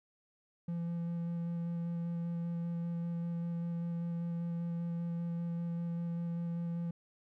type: tone with vibrato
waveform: triangle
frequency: 170 Hz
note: F3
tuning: 46 cents flat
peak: -32 dBFS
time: 0.68-6.91 s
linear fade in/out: 5 ms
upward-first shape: square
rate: 5.1 Hz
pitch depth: 8 cents each way
effects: none